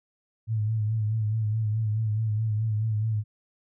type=tone with vibrato; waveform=sine; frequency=108.8 Hz; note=A2; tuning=19 cents flat; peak=-23 dBFS; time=0.47-3.24 s; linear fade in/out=50 ms; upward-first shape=sine; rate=4.7 Hz; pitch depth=53 cents each way; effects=none